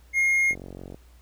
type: tone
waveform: triangle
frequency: 2140 Hz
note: C7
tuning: 38 cents sharp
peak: -17 dBFS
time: 0.13-0.55 s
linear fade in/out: 50 ms
type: click train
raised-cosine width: 2 ms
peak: -26 dBFS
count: 21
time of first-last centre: 0.51-0.945 s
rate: 46 Hz
effects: added 60 Hz sine -50 dBFS peak until 1.21 s + pink hiss -61 dBFS RMS until 1.21 s